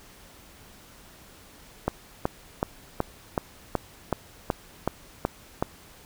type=click train; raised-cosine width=1 ms; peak=-9 dBFS; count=11; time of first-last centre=1.88-5.625 s; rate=2.67 Hz; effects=pink hiss -51 dBFS RMS until 6.05 s